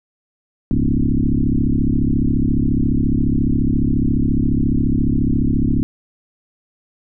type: tone with frequency modulation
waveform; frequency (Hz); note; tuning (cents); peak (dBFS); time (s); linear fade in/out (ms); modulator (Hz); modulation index
sine; 126.8; B2; +46; -13; 0.71-5.83; 0; 34.4; 4.9
effects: none